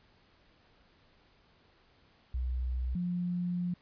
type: tone pair in turn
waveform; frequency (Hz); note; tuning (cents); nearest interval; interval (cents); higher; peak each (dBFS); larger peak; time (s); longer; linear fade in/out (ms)
sine; 62.6 / 177.06; B1 / F3; +24 / +24; octave + tritone; 1800; second; -30 / -30; neither; 2.34-2.95 / 2.95-3.74; second; 5
effects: pink hiss -65 dBFS RMS until 3.81 s + resampled to 11025 Hz